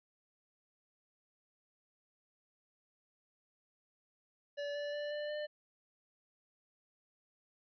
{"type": "tone with pitch steps", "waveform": "square", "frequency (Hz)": [576, 581.7, 587.4, 593.2, 599.1], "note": ["D5", "D5", "D5", "D5", "D5"], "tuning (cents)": [-34, -17, 0, 17, 34], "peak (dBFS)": -38, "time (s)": [4.57, 5.47], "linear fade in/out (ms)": 20, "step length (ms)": 180, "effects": ["resampled to 11025 Hz"]}